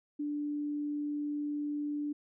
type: tone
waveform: sine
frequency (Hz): 293.7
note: D4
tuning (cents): 0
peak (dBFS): -32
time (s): 0.19-2.13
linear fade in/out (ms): 10
effects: none